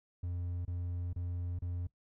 triangle tone with dropouts, 88 Hz, F2, 14 cents sharp, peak -33 dBFS, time 0.23-1.87 s, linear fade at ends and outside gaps 5 ms, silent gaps 0.651-0.677 / 1.131-1.16 / 1.589-1.62 s, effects noise-tail reverb RT60 0.1 s tail -19 dB re dry

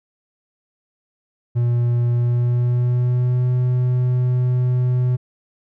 triangle tone with pitch glide, 120 to 125.17 Hz, B2 to B2, -49 to +24 cents, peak -13 dBFS, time 1.55-5.17 s, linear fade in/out 20 ms, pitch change +73 cents, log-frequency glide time 2.12-3.49 s, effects none

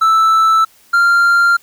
triangle tone pair in turn, 1318.5 / 1389.9 Hz, E6 / F6, 0 / -9 cents, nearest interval minor second, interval 91 cents, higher second, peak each -6 dBFS, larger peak neither, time 0.01-0.65 / 0.93-1.57 s, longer neither, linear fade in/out 10 ms, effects white hiss -49 dBFS RMS until 1.62 s

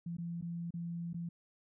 sine tone with dropouts, 170.2 Hz, F3, 44 cents flat, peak -37 dBFS, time 0.06-1.29 s, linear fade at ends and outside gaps 5 ms, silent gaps 0.169-0.183 / 0.413-0.423 / 0.707-0.739 / 1.132-1.143 s, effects none

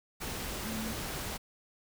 sine tone in noise, 220 Hz, A3, in tune, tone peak -37 dBFS, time 0.64-0.93 s, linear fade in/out 20 ms, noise pink, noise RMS -38 dBFS, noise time 0.2-1.38 s, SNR -2 dB, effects none

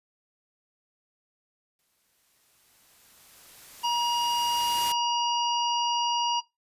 white noise with exponential growth, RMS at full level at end -33 dBFS, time 1.79-4.92 s, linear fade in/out 1 ms, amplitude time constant 680 ms
harmonic tone, 952 Hz, A#5, 36 cents sharp, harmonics 1 / 3 / 5 / 6, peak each -24 / -30 / -37 / -39 dBFS, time 3.83-6.41 s, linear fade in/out 20 ms
effects noise-tail reverb RT60 0.2 s tail -19 dB re dry + resampled to 32000 Hz

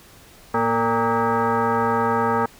sine tone with frequency modulation, 234.6 Hz, A#3, 11 cents sharp, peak -17 dBFS, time 0.54-2.46 s, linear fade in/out 5 ms, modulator 346 Hz, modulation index 3.4, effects pink hiss -48 dBFS RMS until 2.59 s

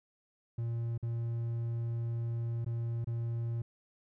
triangle tone with dropouts, 116.54 Hz, A#2, in tune, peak -30 dBFS, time 0.58-3.62 s, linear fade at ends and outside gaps 5 ms, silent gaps 0.978-1.027 / 2.647-2.662 / 3.045-3.071 s, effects none

